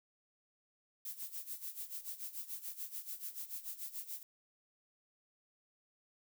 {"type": "noise with tremolo", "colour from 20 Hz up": "violet", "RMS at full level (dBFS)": -42, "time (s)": [1.05, 4.23], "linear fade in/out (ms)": 2, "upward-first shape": "sine", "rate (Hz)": 6.9, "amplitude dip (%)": 80, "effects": []}